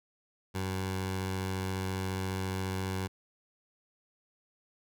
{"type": "tone with notch filter", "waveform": "15% pulse", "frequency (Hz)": 94.5, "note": "F#2", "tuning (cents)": 37, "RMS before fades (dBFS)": -34, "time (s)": [0.54, 3.08], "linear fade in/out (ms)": 20, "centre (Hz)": 250, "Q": 1.9, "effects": []}